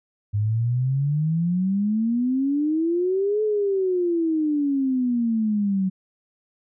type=exponential two-way sweep; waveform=sine; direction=up then down; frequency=101.4 to 432.9 to 185.9 Hz; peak=-19 dBFS; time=0.33-5.9 s; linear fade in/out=20 ms; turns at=3.43 s; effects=none